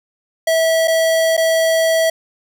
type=tone with dropouts; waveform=square; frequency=651 Hz; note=E5; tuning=22 cents flat; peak=-13 dBFS; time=0.47-2.1 s; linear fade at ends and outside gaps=5 ms; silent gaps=0.875-0.879 / 1.368-1.376 s; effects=none